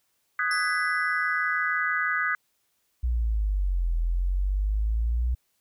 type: chord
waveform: sine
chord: G# minor seventh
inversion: second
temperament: just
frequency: 1245.9 / 1495.1 / 1661.2 / 1993.5 Hz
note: D#6 / F#6 / G#6 / B6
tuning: +2 / +18 / 0 / +16 cents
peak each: -29 / -28 / -29 / -30 dBFS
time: 0.39-2.35 s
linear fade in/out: 2 ms
type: tone with exponential decay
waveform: 35% pulse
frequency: 5380 Hz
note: E8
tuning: 34 cents sharp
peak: -27 dBFS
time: 0.51-1.8 s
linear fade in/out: 1 ms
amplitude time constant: 280 ms
type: exponential two-way sweep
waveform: sine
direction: down then up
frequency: 61.74 to 41.2 to 61.74 Hz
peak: -22 dBFS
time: 3.03-5.35 s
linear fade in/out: 10 ms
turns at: 3.95 s
effects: white hiss -72 dBFS RMS until 5.6 s